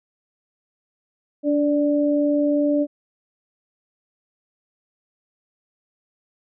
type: tone pair together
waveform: sine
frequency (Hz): 290.1 / 587.3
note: D4 / D5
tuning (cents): -21 / 0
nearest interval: octave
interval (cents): 1221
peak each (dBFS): -18 / -21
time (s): 1.43-2.87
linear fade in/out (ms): 50
effects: none